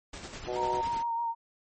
pink noise with tremolo, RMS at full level -41 dBFS, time 0.13-1.03 s, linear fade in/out 5 ms, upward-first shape square, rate 10 Hz, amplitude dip 40%
harmonic tone, 123.47 Hz, B2, in tune, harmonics 3 / 4 / 5 / 6 / 7, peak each -34 / -37 / -37 / -40 / -43 dBFS, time 0.47-0.82 s, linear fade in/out 20 ms
sine tone with vibrato, 930 Hz, A#5, 4 cents flat, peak -28 dBFS, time 0.55-1.35 s, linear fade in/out 50 ms, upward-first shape sine, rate 6.4 Hz, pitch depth 23 cents each way
effects MP3 32 kbps

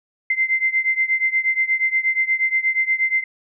sine beating tone pair, 2076 / 2084.4 Hz, C7 / C7, -14 / -7 cents, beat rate 8.4 Hz, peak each -19 / -21 dBFS, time 0.3-3.24 s, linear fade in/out 5 ms, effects none

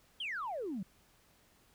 sine exponential sweep, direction down, 3322 to 173.3 Hz, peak -35 dBFS, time 0.2-0.83 s, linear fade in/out 5 ms, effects tanh soft clip ceiling -32 dBFS + pink hiss -67 dBFS RMS until 1.74 s

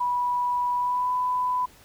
sine tone with pitch glide, 980 to 998.3 Hz, B5 to B5, -14 to +18 cents, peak -22 dBFS, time 0-1.66 s, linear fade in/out 10 ms, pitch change +32 cents, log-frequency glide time 0.75-1.12 s, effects pink hiss -53 dBFS RMS until 1.84 s

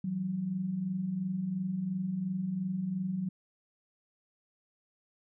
sine tone pair together, 164.81 / 187.68 Hz, E3 / F#3, 0 / +25 cents, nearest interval major second, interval 225 cents, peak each -39 / -31 dBFS, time 0.04-3.29 s, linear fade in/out 5 ms, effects none

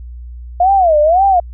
sine tone with vibrato, 686 Hz, F5, 31 cents flat, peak -7 dBFS, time 0.6-1.4 s, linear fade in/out 5 ms, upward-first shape sine, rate 1.9 Hz, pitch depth 250 cents each way, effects added 60 Hz sine -27 dBFS peak until 1.53 s

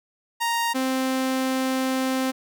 sawtooth tone pair in turn, 932.3 / 261.6 Hz, A#5 / C4, 0 / 0 cents, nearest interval octave + minor seventh, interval 2200 cents, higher first, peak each -18 dBFS, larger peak neither, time 0.4-0.74 / 0.74-2.32 s, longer second, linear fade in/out 20 ms, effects none

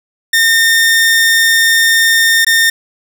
sawtooth tone with dropouts, 1821 Hz, A#6, 41 cents flat, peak -4 dBFS, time 0.33-2.7 s, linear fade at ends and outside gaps 5 ms, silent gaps 2.448-2.466 s, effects none

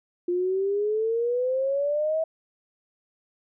sine exponential sweep, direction up, 349.2 to 649 Hz, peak -22 dBFS, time 0.28-2.24 s, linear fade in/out 5 ms, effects none

